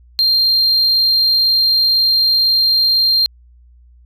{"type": "tone", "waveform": "sine", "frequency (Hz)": 4186, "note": "C8", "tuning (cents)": 0, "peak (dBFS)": -8, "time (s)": [0.19, 3.26], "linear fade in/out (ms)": 0, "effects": ["tanh soft clip ceiling -9 dBFS", "added 60 Hz sine -43 dBFS peak until 4.05 s"]}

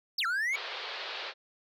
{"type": "exponential two-way sweep", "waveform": "triangle", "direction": "down then up", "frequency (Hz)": [5570, 1317, 2296], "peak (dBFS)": -26, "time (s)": [0.18, 0.56], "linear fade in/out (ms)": 5, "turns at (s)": 0.26}
{"type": "band-pass noise", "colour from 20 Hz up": "white", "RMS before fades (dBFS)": -39, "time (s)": [0.52, 1.34], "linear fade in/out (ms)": 50, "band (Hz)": [390, 4400], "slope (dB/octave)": 48}
{"effects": []}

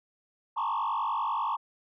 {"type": "tone with frequency modulation", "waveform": "sine", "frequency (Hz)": 1005, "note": "B5", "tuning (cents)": 30, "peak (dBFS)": -25, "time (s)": [0.56, 1.57], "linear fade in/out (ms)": 20, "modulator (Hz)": 50.2, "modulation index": 2.9, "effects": ["tanh soft clip ceiling -25 dBFS"]}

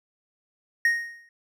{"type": "tone with exponential decay", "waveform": "triangle", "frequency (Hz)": 1864.7, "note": "A#6", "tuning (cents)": 0, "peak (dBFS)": -14, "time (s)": [0.85, 1.29], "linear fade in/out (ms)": 2, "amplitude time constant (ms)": 95, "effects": []}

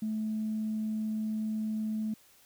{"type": "tone", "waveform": "sine", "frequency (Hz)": 217, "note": "A3", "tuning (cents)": -24, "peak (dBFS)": -29, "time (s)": [0.02, 2.14], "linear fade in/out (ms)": 5, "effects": ["tanh soft clip ceiling -25 dBFS", "white hiss -61 dBFS RMS until 2.45 s"]}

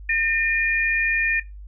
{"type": "tone pair together", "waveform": "sine", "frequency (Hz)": [1817.8, 2422], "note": ["A#6", "D#7"], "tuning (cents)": [-44, -47], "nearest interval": "perfect fourth", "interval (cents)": 497, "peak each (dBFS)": -21, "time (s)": [0.09, 1.4], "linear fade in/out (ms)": 5, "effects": ["noise-tail reverb RT60 0.2 s tail -17 dB re dry", "added 50 Hz sine -36 dBFS peak until 1.67 s"]}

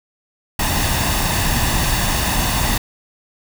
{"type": "noise with comb filter", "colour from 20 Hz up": "pink", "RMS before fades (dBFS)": -18, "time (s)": [0.59, 2.78], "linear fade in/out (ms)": 5, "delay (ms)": 1.1, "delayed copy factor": 0.55, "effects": []}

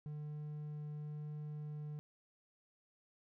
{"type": "tone", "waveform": "triangle", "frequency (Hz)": 149.9, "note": "D3", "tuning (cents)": 36, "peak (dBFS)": -40, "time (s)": [0.06, 1.99], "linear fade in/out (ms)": 0, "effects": []}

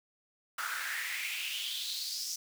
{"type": "noise with high-pass filter sweep", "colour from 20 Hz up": "pink", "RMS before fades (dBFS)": -37, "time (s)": [0.58, 2.36], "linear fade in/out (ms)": 5, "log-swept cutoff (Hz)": [1300, 5700], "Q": 5.3, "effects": []}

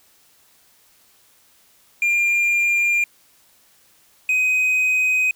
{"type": "tone pair in turn", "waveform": "triangle", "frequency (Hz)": [2398, 2512], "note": ["D7", "D#7"], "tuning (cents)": [36, 16], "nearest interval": "minor second", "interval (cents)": 80, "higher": "second", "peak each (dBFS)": -14, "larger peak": "neither", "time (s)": [[2.02, 3.04], [4.29, 5.31]], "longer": "neither", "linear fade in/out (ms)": 2, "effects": ["white hiss -56 dBFS RMS until 5.35 s"]}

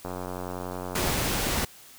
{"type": "click train", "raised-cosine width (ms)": 1, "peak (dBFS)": -20, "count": 97, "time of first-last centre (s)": [0.05, 1.107], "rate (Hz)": 90.8}
{"type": "noise", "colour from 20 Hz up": "pink", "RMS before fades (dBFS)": -27, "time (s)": [0.95, 1.65], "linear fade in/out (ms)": 5}
{"effects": ["white hiss -50 dBFS RMS until 1.98 s"]}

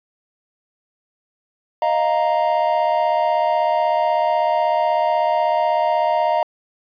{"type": "chord", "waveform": "triangle", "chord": "Eb suspended second", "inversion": "none", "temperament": "equal", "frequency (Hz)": [622.3, 698.5, 932.3], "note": ["Eb5", "F5", "Bb5"], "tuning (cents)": [0, 0, 0], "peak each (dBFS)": -18, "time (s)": [1.82, 6.43], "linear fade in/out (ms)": 2, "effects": ["resampled to 11025 Hz"]}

